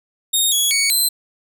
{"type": "tone with pitch steps", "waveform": "15% pulse", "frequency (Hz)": [3710, 3353, 2236, 4086], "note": ["A#7", "G#7", "C#7", "C8"], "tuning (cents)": [-9, 16, 14, -42], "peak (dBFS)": -8, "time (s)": [0.33, 1.09], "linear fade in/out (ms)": 10, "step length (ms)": 190, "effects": []}